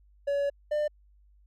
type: tone pair in turn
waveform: triangle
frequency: 566 / 598.2 Hz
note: C#5 / D5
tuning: +36 / +32 cents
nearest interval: minor second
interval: 96 cents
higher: second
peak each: -23 dBFS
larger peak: neither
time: 0.27-0.5 / 0.71-0.88 s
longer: first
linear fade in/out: 10 ms
effects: added 50 Hz sine -57 dBFS peak until 1.46 s